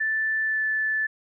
sine tone with pitch glide, 1760 to 1746.8 Hz, A6 to A6, 0 to -13 cents, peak -22 dBFS, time 0-1.07 s, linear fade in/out 10 ms, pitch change -13 cents, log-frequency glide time 0.43-0.64 s, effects none

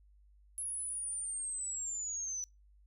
sine linear sweep, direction down, 10660 to 5920 Hz, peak -36 dBFS, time 0.58-2.44 s, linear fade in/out 0 ms, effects noise-tail reverb RT60 0.2 s tail -23 dB re dry + added 50 Hz sine -60 dBFS peak until 2.86 s

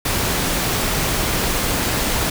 pink noise, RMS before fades -20 dBFS, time 0.05-2.3 s, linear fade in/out 5 ms, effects none

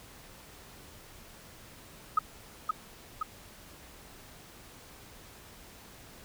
sine tone with echo, 1265 Hz, D#6, 28 cents sharp, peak -20 dBFS, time 2.17-2.19 s, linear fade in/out 5 ms, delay 520 ms, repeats 2, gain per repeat -4 dB, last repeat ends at 3.23 s, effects pink hiss -52 dBFS RMS until 6.24 s

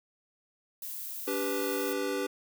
violet noise, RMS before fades -39 dBFS, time 0.82-1.93 s, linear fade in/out 2 ms
square chord, G major, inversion second, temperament equal with one note detuned, 287.3 / 392 / 493.9 Hz, D4 / G4 / B4, -38 / 0 / 0 cents, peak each -36 / -34 / -35 dBFS, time 1.27-2.27 s, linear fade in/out 10 ms
effects none

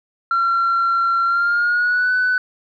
sine tone with pitch glide, 1366 to 1498.3 Hz, F6 to F#6, -39 to +21 cents, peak -13 dBFS, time 0.31-2.38 s, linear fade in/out 2 ms, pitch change +160 cents, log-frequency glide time 1.24-2.12 s, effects tanh soft clip ceiling -12 dBFS

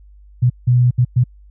sine tone bursts at uneven times, 123.47 Hz, B2, in tune, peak -9 dBFS, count 4, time 0.42-0.5 / 0.67-0.91 / 0.98-1.05 / 1.16-1.24 s, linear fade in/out 10 ms, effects added 50 Hz sine -41 dBFS peak until 1.5 s

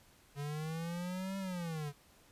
square linear two-way sweep, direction up then down, 140.9 to 196 to 140.9 Hz, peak -38 dBFS, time 0.35-1.93 s, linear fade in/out 50 ms, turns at 1.38 s, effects pink hiss -64 dBFS RMS until 2.31 s + resampled to 32000 Hz

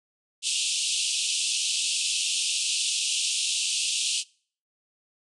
pink band-pass noise, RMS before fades -27 dBFS, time 0.42-4.24 s, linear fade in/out 50 ms, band 2600 to 9700 Hz, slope 96 dB/octave, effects noise-tail reverb RT60 0.5 s tail -25 dB re dry

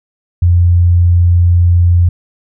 sine tone, 87.31 Hz, F2, in tune, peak -5 dBFS, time 0.42-2.09 s, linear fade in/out 5 ms, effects none

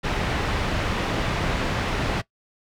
pink low-pass noise, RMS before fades -25 dBFS, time 0.03-2.22 s, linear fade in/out 20 ms, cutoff 3200 Hz, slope 12 dB/octave, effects noise-tail reverb RT60 0.1 s tail -19 dB re dry

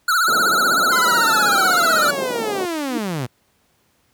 square tone with vibrato, 1381 Hz, F6, 20 cents flat, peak -15 dBFS, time 0.08-2.11 s, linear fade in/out 5 ms, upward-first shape triangle, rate 16 Hz, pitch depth 150 cents each way
white band-pass noise, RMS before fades -28 dBFS, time 0.28-2.65 s, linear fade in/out 0 ms, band 180 to 720 Hz, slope 24 dB/octave
sawtooth linear sweep, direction down, 1046.5 to 113.1 Hz, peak -18 dBFS, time 0.91-3.27 s, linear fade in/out 20 ms
sine tone with exponential growth, 305.7 Hz, D#4, 30 cents flat, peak -17 dBFS, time 2.84-2.98 s, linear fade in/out 5 ms, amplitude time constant 30 ms
effects pink hiss -62 dBFS RMS until 4.13 s + high-pass 60 Hz 12 dB/octave

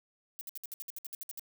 violet noise bursts, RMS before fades -41 dBFS, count 13, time 0.39-1.395 s, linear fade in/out 0 ms, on 21 ms, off 61 ms, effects none

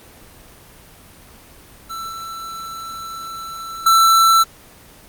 square tone with level steps, 1333 Hz, E6, 19 cents sharp, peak -27 / -29 / -10 dBFS, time 1.89-4.44 s, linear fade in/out 20 ms, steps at 2.09 / 3.86 s, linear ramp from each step 5 ms, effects pink hiss -44 dBFS RMS until 5.08 s + Opus 24 kbps

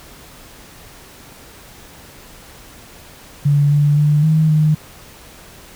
sine tone with pitch steps, 144.1 / 146.1 / 148.6 / 157.1 / 153.6 Hz, D3 / D3 / D3 / D#3 / D#3, -33 / -9 / +21 / +17 / -22 cents, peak -10 dBFS, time 3.45-4.75 s, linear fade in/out 10 ms, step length 260 ms, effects pink hiss -41 dBFS RMS until 5.75 s

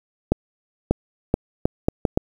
accelerating click train, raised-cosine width 2 ms, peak -3 dBFS, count 7, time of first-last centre 0.32-2.174 s, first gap 590 ms, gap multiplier 0.73, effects 7-bit

